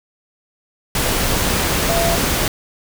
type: tone in noise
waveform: sine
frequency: 676 Hz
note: E5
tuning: 43 cents sharp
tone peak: -18 dBFS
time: 1.89-2.15 s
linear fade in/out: 2 ms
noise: pink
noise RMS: -18 dBFS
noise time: 0.95-2.48 s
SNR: -3 dB
effects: none